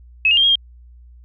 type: tone with pitch steps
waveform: sine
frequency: 2578 / 2828 / 3185 / 3268 / 3212 Hz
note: E7 / F7 / G7 / G#7 / G7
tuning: -39 / +21 / +27 / -29 / +41 cents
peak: -11 dBFS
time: 0.25-0.555 s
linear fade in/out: 2 ms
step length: 61 ms
effects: added 60 Hz sine -41 dBFS peak until 1.24 s